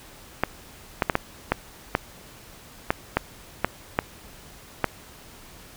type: clicks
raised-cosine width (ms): 0.5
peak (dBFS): -4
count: 11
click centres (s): 0.436 / 1.022 / 1.098 / 1.154 / 1.52 / 1.951 / 2.905 / 3.17 / 3.646 / 3.989 / 4.843
effects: pink hiss -47 dBFS RMS until 5.76 s